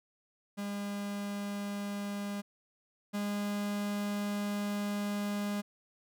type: tone pair in turn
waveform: 45% pulse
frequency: 202.7 / 204.8 Hz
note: G#3 / G#3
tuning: -42 / -24 cents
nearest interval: unison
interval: 18 cents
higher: second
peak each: -35 / -32 dBFS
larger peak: second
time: 0.57-2.42 / 3.13-5.62 s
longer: second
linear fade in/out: 20 ms
effects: none